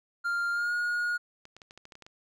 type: tone with pitch glide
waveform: triangle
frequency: 1396.9 to 1438.7 Hz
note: F6 to F#6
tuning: 0 to -49 cents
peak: -25 dBFS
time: 0.24-1.18 s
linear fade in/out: 20 ms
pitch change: +51 cents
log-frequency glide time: 0.52-0.73 s
type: clicks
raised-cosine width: 0.2 ms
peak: -31 dBFS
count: 10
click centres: 1.454 / 1.566 / 1.618 / 1.709 / 1.776 / 1.854 / 1.922 / 1.954 / 2.023 / 2.065 s
effects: none